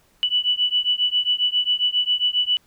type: beating tone pair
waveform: sine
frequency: 2960 / 2967.4 Hz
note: F#7 / F#7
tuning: 0 / +4 cents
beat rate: 7.4 Hz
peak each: -21 dBFS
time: 0.23-2.57 s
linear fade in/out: 0 ms
effects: pink hiss -60 dBFS RMS until 2.66 s